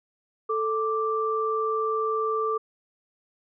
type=tone pair together; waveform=sine; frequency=440 / 1174.7 Hz; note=A4 / D6; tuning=0 / 0 cents; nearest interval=octave + perfect fourth; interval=1700 cents; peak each=-26 dBFS; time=0.49-2.58 s; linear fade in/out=10 ms; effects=none